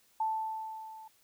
sine tone with level ramp, 880 Hz, A5, in tune, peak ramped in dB -27 to -47 dBFS, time 0.2-1.08 s, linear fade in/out 5 ms, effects white hiss -67 dBFS RMS until 1.23 s

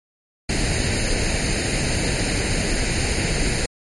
pink noise with comb filter, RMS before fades -21 dBFS, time 0.49-3.66 s, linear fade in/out 5 ms, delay 0.44 ms, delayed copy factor +0.7, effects low-pass 12000 Hz 12 dB/octave + MP3 48 kbps

